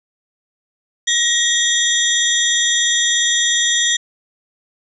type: tone cluster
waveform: sine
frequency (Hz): 1892 / 3327 / 3667 / 5970 / 7210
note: A#6 / G#7 / A#7 / F#8 / A8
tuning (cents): +25 / +2 / -29 / +15 / +41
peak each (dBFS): -20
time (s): 1.07-3.97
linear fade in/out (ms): 10
effects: none